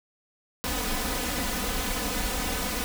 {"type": "noise with comb filter", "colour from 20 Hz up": "pink", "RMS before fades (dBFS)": -29, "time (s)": [0.64, 2.84], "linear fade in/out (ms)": 0, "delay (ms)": 4, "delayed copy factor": 1, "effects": []}